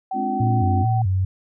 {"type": "tone", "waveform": "sine", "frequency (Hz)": 763, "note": "G5", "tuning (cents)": -47, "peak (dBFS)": -23, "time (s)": [0.11, 1.02], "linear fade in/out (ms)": 5}
{"type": "chord", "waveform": "sine", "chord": "D half-diminished seventh", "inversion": "second", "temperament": "just", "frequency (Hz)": [211.4, 264.3, 293.7, 352.4], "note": ["Ab3", "C4", "D4", "F4"], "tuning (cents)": [31, 18, 0, 16], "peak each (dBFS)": [-28, -27, -32, -31], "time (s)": [0.13, 0.86], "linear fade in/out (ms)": 50}
{"type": "tone with vibrato", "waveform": "sine", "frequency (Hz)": 103.83, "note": "G#2", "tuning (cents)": 0, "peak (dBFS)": -17, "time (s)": [0.4, 1.25], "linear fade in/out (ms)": 5, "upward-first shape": "square", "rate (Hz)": 2.3, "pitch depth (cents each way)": 170}
{"effects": []}